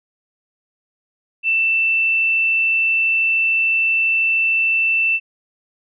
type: tone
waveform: sine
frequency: 2667 Hz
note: E7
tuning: 20 cents sharp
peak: -14 dBFS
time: 1.43-5.2 s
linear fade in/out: 50 ms
effects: none

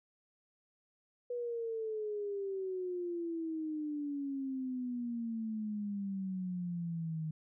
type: exponential sweep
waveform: sine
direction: down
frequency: 490 to 155.56 Hz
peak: -35 dBFS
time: 1.3-7.31 s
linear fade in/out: 5 ms
effects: none

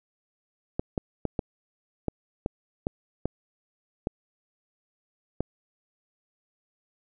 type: clicks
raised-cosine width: 2 ms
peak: -13 dBFS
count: 10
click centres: 0.795 / 0.978 / 1.253 / 1.392 / 2.083 / 2.461 / 2.869 / 3.256 / 4.071 / 5.406 s
effects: none

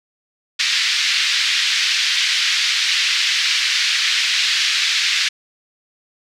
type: band-pass noise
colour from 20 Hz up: white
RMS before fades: -18 dBFS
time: 0.59-5.29 s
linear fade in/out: 10 ms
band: 1800 to 4800 Hz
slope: 24 dB/octave
effects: none

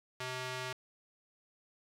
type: tone with band-pass filter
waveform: square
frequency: 128 Hz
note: C3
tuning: 38 cents flat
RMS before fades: -40 dBFS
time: 0.2-0.73 s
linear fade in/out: 5 ms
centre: 2600 Hz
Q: 0.52
effects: 11-bit

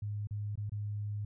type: tone with dropouts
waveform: sine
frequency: 103.83 Hz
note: G#2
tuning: in tune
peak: -34 dBFS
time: 0.02-1.25 s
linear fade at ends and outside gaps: 5 ms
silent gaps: 0.272-0.308 / 0.556-0.575 / 0.696-0.719 s
effects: none

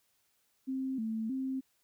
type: tone with vibrato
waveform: sine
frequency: 242 Hz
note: B3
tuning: 35 cents flat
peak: -32 dBFS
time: 0.67-1.61 s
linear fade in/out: 20 ms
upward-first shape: square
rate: 1.6 Hz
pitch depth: 150 cents each way
effects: white hiss -74 dBFS RMS until 1.83 s

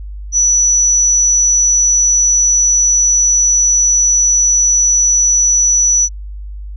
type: tone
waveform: sine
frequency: 5920 Hz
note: F#8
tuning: in tune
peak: -8 dBFS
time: 0.32-6.09 s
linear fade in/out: 50 ms
effects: added 50 Hz sine -24 dBFS peak until 6.76 s

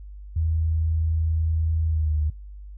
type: tone with pitch glide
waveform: sine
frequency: 80.5 to 75.98 Hz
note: E2 to D#2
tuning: -41 to -41 cents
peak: -20 dBFS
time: 0.36-2.3 s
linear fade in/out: 5 ms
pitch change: -100 cents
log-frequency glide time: 1.86-2.18 s
effects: noise-tail reverb RT60 0.2 s tail -22 dB re dry + added 50 Hz sine -37 dBFS peak until 2.77 s

